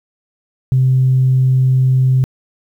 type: tone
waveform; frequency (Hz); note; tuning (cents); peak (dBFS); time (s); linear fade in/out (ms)
sine; 130; C3; -11; -8; 0.72-2.24; 0
effects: tanh soft clip ceiling -4 dBFS + 8-bit